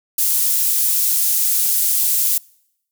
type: high-pass noise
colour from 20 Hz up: pink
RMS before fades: -17 dBFS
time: 0.18-2.38 s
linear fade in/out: 5 ms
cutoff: 11000 Hz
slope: 12 dB/octave
effects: noise-tail reverb RT60 0.8 s tail -26 dB re dry